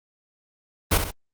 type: noise with echo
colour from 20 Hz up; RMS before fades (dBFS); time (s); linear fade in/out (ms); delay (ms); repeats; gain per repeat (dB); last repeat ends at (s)
pink; -18; 0.91-0.98; 10; 66; 2; -7; 1.112
effects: Opus 32 kbps